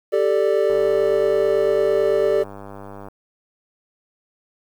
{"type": "chord", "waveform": "triangle", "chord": "G suspended second", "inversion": "none", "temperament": "just", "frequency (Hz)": [392, 441, 588], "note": ["G4", "A4", "D5"], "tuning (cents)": [0, 4, 2], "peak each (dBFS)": -18, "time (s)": [0.12, 2.44], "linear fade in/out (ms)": 20}
{"type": "click train", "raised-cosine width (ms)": 1, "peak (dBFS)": -23, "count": 239, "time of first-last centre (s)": [0.7, 3.085], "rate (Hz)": 99.8}
{"effects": ["8-bit"]}